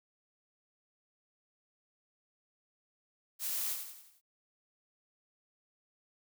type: noise with echo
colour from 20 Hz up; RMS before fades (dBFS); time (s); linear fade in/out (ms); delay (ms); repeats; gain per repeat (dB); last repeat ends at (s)
blue; -36; 3.39-3.77; 50; 89; 5; -6; 4.215
effects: none